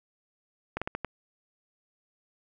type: slowing click train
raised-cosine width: 0.5 ms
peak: -16 dBFS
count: 5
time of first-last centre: 0.77-1.047 s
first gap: 46 ms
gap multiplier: 1.28
effects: none